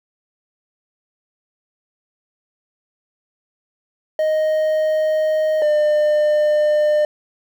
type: tone pair in turn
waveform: triangle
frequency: 622.3 / 601.8 Hz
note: D#5 / D5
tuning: 0 / +42 cents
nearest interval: minor second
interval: 58 cents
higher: first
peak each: -13 / -11 dBFS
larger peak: second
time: 4.19-5.62 / 5.62-7.05 s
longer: neither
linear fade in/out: 2 ms
effects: 8-bit